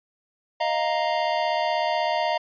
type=chord; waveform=square; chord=Eb suspended second; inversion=none; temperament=equal; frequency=622.3 / 698.5 / 932.3 Hz; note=Eb5 / F5 / Bb5; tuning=0 / 0 / 0 cents; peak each=-27 dBFS; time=0.6-2.38 s; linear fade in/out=10 ms; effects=resampled to 11025 Hz